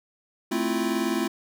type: chord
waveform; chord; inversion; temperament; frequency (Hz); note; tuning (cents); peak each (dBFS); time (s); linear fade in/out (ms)
square; F major seventh; first; equal; 220 / 261.6 / 329.6 / 349.2; A3 / C4 / E4 / F4; 0 / 0 / 0 / 0; -30; 0.51-1.28; 10
effects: none